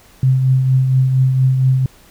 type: tone with tremolo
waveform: sine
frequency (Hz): 130.81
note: C3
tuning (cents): 0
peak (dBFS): -8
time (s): 0.23-1.86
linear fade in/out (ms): 2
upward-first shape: triangle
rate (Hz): 4.3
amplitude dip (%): 45
effects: pink hiss -47 dBFS RMS until 2.1 s